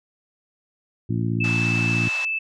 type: harmonic tone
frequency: 57 Hz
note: A#1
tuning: 38 cents flat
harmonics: 2 / 3 / 4 / 5 / 6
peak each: -23 / -27 / -29 / -31 / -33 dBFS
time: 1.09-2.09 s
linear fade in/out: 10 ms
type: tone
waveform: sine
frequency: 2631 Hz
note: E7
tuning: 4 cents flat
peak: -22 dBFS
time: 1.4-2.39 s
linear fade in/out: 10 ms
type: band-pass noise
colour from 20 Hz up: pink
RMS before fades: -35 dBFS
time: 1.44-2.25 s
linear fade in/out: 2 ms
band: 720 to 6600 Hz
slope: 24 dB/octave
effects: none